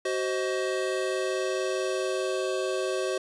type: chord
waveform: square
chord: C diminished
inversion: second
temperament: just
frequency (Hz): 376.7 / 523.3 / 627.9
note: Gb4 / C5 / Eb5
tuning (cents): +31 / 0 / +16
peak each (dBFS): -30 / -32 / -34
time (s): 0.05-3.18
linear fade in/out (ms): 5
effects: resampled to 22050 Hz